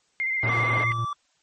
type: tone with vibrato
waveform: sine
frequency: 2092 Hz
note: C7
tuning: 1 cent flat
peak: -23 dBFS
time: 0.2-0.92 s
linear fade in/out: 0 ms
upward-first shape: square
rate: 15 Hz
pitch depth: 26 cents each way
type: band-pass noise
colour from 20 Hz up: pink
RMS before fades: -32 dBFS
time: 0.43-0.84 s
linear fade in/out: 0 ms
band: 300 to 1700 Hz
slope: 12 dB/octave
type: tone with tremolo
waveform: triangle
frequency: 115.4 Hz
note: A#2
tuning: 17 cents flat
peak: -23 dBFS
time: 0.43-1.05 s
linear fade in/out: 5 ms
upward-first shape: square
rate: 7.2 Hz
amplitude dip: 35%
type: tone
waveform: triangle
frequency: 1162 Hz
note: D6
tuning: 19 cents flat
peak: -25 dBFS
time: 0.49-1.13 s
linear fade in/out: 2 ms
effects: white hiss -67 dBFS RMS until 1.42 s + MP3 32 kbps